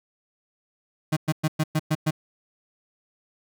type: tone bursts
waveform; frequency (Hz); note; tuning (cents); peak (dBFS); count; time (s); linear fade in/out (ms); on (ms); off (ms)
35% pulse; 155.56; D#3; 0; -18; 7; 1.12-2.109; 10; 47; 110
effects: none